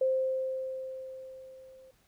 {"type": "tone with level ramp", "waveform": "sine", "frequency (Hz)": 523.3, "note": "C5", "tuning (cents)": 0, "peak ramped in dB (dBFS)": [-23, -52], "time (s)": [0.01, 1.91], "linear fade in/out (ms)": 5, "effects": ["pink hiss -68 dBFS RMS until 2.07 s"]}